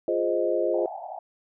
sine chord, F minor seventh, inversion none, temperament equal, 349.2 / 415.3 / 523.3 / 622.3 Hz, F4 / Ab4 / C5 / Eb5, 0 / 0 / 0 / 0 cents, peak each -27 / -29 / -27 / -27 dBFS, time 0.08-0.86 s, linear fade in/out 2 ms
pink band-pass noise, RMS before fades -37 dBFS, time 0.74-1.19 s, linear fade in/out 2 ms, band 640 to 850 Hz, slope 96 dB/octave
effects none

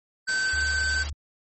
square tone, 1539 Hz, G6, 32 cents flat, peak -24 dBFS, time 0.27-1.04 s, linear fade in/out 20 ms
white noise, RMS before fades -34 dBFS, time 0.28-1.1 s, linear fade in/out 10 ms
sine tone with vibrato, 72.7 Hz, D2, 17 cents flat, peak -30 dBFS, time 0.53-1.13 s, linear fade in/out 5 ms, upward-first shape sine, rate 18 Hz, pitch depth 12 cents each way
effects MP3 32 kbps

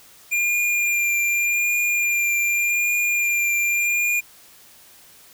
square tone with vibrato, 2400 Hz, D7, 37 cents sharp, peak -19 dBFS, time 0.31-4.21 s, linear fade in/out 20 ms, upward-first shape triangle, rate 0.85 Hz, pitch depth 18 cents each way, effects white hiss -49 dBFS RMS until 5.33 s

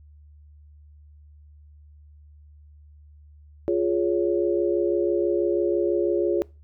sine chord, Db major, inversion first, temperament equal with one note detuned, 349.2 / 415.3 / 560.2 Hz, F4 / Ab4 / Db5, 0 / 0 / +18 cents, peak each -22 / -25 / -27 dBFS, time 3.68-6.42 s, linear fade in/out 0 ms, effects noise-tail reverb RT60 0.3 s tail -23 dB re dry + added 74 Hz sine -47 dBFS peak until 6.63 s

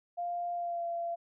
sine tone with pitch glide, 698.5 to 683.3 Hz, F5 to F5, 0 to -38 cents, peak -32 dBFS, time 0.17-1.16 s, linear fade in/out 20 ms, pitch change -38 cents, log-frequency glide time 0.54-0.85 s, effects none

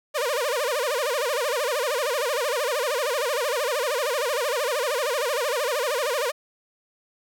sawtooth tone with vibrato, 536 Hz, C5, 42 cents sharp, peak -19 dBFS, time 0.14-6.32 s, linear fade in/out 20 ms, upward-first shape sine, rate 13 Hz, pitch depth 240 cents each way, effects none

